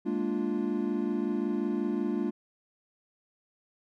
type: chord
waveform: triangle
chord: Bb dominant seventh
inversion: third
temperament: equal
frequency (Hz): 207.7 / 233.1 / 293.7 / 349.2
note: Ab3 / Bb3 / D4 / F4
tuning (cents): 0 / 0 / 0 / 0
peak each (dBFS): -31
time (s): 0.05-2.31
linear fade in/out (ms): 20
effects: none